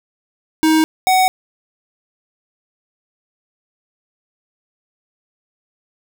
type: tone pair in turn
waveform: square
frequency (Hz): 315.8 / 747.6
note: D#4 / F#5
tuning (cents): +26 / +18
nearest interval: octave + minor third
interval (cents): 1492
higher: second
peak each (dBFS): -11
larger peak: neither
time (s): 0.63-0.84 / 1.07-1.28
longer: neither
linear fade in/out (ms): 0
effects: none